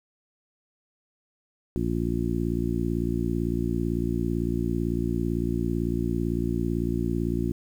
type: harmonic tone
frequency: 57.9 Hz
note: A#1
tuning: 11 cents flat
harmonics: 1 / 2 / 3 / 4 / 5 / 6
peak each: -31 / -31 / -31 / -31 / -31 / -31 dBFS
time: 1.76-7.52 s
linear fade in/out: 0 ms
effects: 9-bit